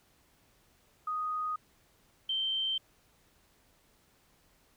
sine tone pair in turn, 1244.5 / 3123 Hz, D#6 / G7, 0 / -7 cents, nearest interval octave + major third, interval 1593 cents, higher second, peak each -31 / -29 dBFS, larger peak second, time 1.07-1.56 / 2.29-2.78 s, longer neither, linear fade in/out 5 ms, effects pink hiss -67 dBFS RMS until 4.76 s

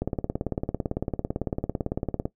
click train, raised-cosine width 2 ms, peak -13 dBFS, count 41, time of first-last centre 0.02-2.255 s, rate 17.9 Hz, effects noise-tail reverb RT60 0.1 s tail -17 dB re dry

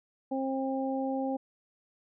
harmonic tone, 266.7 Hz, C4, 33 cents sharp, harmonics 1 / 2 / 3, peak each -31 / -34 / -36 dBFS, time 0.31-1.37 s, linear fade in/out 10 ms, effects none

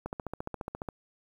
click train, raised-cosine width 1 ms, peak -21 dBFS, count 13, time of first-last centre 0.06-0.888 s, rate 14.5 Hz, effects 9-bit

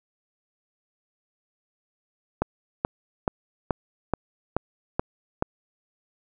click train, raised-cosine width 1 ms, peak -8 dBFS, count 8, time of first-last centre 2.42-5.424 s, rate 2.33 Hz, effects none

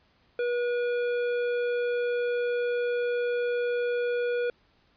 sine tone with hard clipping, 483.8 Hz, B4, 36 cents flat, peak -27 dBFS, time 0.39-4.5 s, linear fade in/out 2 ms, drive 11 dB, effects pink hiss -65 dBFS RMS until 4.96 s + resampled to 11025 Hz

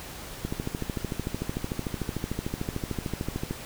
click train, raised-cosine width 3 ms, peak -16 dBFS, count 42, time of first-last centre 0.45-3.51 s, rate 13.4 Hz, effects pink hiss -41 dBFS RMS until 3.65 s

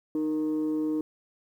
sine tone pair together, 308.5 / 466.2 Hz, D#4 / A#4, -15 / 0 cents, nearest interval perfect fifth, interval 715 cents, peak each -24 / -33 dBFS, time 0.15-1.01 s, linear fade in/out 2 ms, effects tanh soft clip ceiling -22 dBFS + 10-bit

